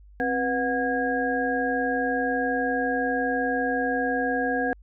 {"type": "tone cluster", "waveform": "sine", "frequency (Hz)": [265.6, 491.1, 730, 1638], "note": ["C4", "B4", "F#5", "G#6"], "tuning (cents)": [26, -10, -24, -24], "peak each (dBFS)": -28, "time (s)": [0.2, 4.73], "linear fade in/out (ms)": 0, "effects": ["added 50 Hz sine -47 dBFS peak until 4.82 s"]}